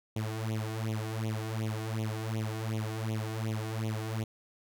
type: tone with flanger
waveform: sawtooth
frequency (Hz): 110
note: A2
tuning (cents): 0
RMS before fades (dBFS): -34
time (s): 0.16-4.24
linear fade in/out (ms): 5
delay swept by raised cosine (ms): 0.3 to 2.8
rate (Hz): 2.7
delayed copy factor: +0.95
effects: none